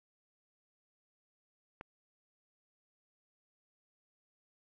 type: click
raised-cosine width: 0.5 ms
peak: -29 dBFS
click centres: 1.811 s
effects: none